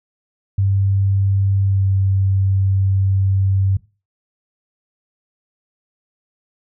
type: tone with pitch glide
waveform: sine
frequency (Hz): 98 to 96.65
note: G2 to G2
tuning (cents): 0 to -24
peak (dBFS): -13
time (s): 0.58-3.77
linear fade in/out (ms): 5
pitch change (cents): -24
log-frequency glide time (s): 1.64-1.87
effects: noise-tail reverb RT60 0.3 s tail -19 dB re dry